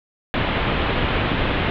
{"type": "low-pass noise", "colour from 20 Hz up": "pink", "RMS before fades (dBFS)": -21, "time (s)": [0.34, 1.7], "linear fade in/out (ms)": 0, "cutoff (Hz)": 3500, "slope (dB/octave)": 48, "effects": []}